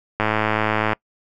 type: click train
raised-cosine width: 0.5 ms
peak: -4 dBFS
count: 80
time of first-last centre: 0.2-0.931 s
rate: 108 Hz
effects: noise-tail reverb RT60 0.1 s tail -25 dB re dry